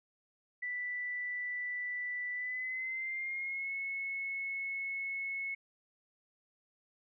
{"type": "tone with pitch glide", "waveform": "sine", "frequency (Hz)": [1975.5, 2192], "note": ["B6", "C#7"], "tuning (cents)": [0, -20], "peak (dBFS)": -35, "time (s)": [0.62, 5.55], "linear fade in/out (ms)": 10, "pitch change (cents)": 180, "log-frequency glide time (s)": [2.33, 3.72], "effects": []}